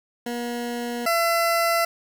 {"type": "tone pair in turn", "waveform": "20% pulse", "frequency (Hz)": [239.3, 675], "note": ["A#3", "E5"], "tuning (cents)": [46, 41], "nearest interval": "octave + tritone", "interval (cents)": 1795, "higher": "second", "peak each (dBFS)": [-22, -14], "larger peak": "second", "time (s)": [[0.26, 1.06], [1.06, 1.85]], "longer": "first", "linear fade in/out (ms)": 5, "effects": ["9-bit"]}